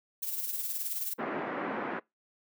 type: noise with tremolo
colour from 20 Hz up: violet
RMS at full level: -32 dBFS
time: 0.22-1.14 s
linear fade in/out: 10 ms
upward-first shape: triangle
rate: 19 Hz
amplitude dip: 60%
type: band-pass noise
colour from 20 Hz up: pink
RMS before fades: -35 dBFS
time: 1.18-2 s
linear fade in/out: 20 ms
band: 220 to 1900 Hz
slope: 24 dB/octave
effects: noise-tail reverb RT60 0.2 s tail -24 dB re dry